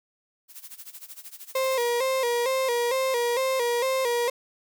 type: noise with tremolo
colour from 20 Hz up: blue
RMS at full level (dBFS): -40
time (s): 0.48-1.91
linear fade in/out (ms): 50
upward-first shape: sine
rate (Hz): 13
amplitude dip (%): 85
type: tone with vibrato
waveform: 35% pulse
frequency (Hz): 501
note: B4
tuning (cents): +25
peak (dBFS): -21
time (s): 1.55-4.3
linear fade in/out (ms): 5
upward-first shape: square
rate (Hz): 2.2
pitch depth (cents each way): 85
effects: none